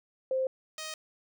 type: tone pair in turn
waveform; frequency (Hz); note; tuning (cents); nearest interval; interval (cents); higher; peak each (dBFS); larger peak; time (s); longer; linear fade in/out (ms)
sine / 5% pulse; 523.3 / 625.8; C5 / D#5; 0 / +10; minor third; 310; second; -26; neither; 0.31-0.47 / 0.78-0.94; neither; 2
effects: none